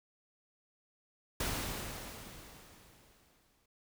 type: noise with exponential decay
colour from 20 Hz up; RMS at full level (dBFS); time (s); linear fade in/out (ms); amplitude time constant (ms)
pink; -34; 1.4-3.66; 5; 490
effects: none